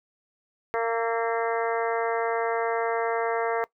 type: harmonic tone with a mistuned harmonic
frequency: 229.7 Hz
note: A#3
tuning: 25 cents flat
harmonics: 2 / 3 / 4 / 5 / 6 / 7 / 8 / 9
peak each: -26 / -30 / -32 / -34 / -36 / -37 / -38 / -39 dBFS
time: 0.74-3.64 s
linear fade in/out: 0 ms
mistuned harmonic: 6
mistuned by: -38 cents
effects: noise-tail reverb RT60 0.1 s tail -21 dB re dry